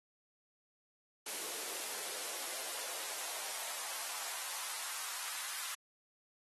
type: noise with high-pass filter sweep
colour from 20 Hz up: white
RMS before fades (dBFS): -41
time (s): 1.26-5.75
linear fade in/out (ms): 5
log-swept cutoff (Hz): 360 to 1200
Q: 1.6
effects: AAC 32 kbps